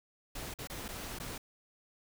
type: noise with dropouts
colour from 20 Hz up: pink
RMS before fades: -42 dBFS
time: 0.35-1.38 s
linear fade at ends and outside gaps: 5 ms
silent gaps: 0.54-0.587 / 0.673-0.698 / 0.882-0.887 / 1.188-1.199 s
effects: none